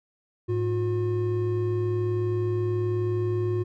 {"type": "tone pair together", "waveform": "triangle", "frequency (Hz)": [106.64, 358.7], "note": ["G#2", "F4"], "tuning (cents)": [46, 46], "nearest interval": "octave + major sixth", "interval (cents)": 2100, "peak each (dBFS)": -24, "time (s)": [0.48, 3.64], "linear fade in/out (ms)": 20, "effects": []}